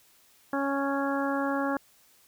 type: harmonic tone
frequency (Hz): 277.2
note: C#4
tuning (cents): 0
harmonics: 1 / 2 / 3 / 4 / 5 / 6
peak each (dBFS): -29 / -32 / -34 / -35 / -36 / -37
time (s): 0.53-1.77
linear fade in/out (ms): 2
effects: white hiss -61 dBFS RMS until 2.27 s